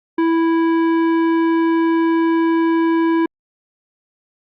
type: tone with hard clipping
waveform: sine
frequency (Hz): 329.6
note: E4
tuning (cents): 0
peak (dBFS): -15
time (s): 0.18-3.26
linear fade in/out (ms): 5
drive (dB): 16
effects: low-pass 2000 Hz 12 dB/octave + Opus 48 kbps